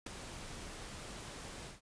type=noise with ADSR envelope; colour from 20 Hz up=pink; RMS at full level=-39 dBFS; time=0.06-1.81 s; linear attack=7 ms; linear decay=4 ms; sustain=-8 dB; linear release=150 ms; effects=resampled to 22050 Hz